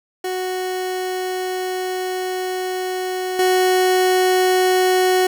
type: tone with level steps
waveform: 30% pulse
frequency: 369.5 Hz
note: F#4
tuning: 2 cents flat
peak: -19 / -11 dBFS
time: 0.24-5.27 s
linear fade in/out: 5 ms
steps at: 3.39 s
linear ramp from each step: 2 ms
effects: 8-bit